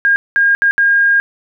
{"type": "tone bursts at uneven times", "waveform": "sine", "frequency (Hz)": 1619, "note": "G#6", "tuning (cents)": -45, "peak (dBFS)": -8, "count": 4, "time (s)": [[0.05, 0.16], [0.36, 0.55], [0.62, 0.71], [0.78, 1.2]], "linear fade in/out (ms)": 0, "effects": []}